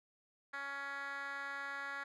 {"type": "tone with band-pass filter", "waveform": "10% pulse", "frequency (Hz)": 279.1, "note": "C#4", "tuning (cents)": 12, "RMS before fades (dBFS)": -43, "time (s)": [0.53, 2.04], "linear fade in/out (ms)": 10, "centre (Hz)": 1700, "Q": 2.5, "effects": []}